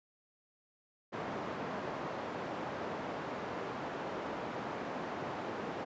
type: band-pass noise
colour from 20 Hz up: white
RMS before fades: -40 dBFS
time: 1.12-5.85 s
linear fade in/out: 20 ms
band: 150 to 910 Hz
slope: 12 dB/octave
effects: resampled to 16000 Hz